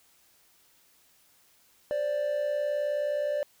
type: tone pair together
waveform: triangle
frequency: 527.5 / 587 Hz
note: C5 / D5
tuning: +14 / -1 cents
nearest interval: major second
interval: 185 cents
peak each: -33 / -25 dBFS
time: 1.91-3.43 s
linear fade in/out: 0 ms
effects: white hiss -63 dBFS RMS until 3.6 s